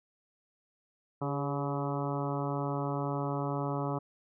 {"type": "harmonic tone with a mistuned harmonic", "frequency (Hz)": 142, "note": "C#3", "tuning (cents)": 42, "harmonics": [1, 2, 3, 4, 5, 6, 7, 8, 9], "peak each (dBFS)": [-34, -37, -39, -40, -41, -42, -42, -43, -44], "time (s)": [1.21, 3.99], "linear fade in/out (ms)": 10, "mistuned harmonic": 3, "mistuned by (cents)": -45, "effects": []}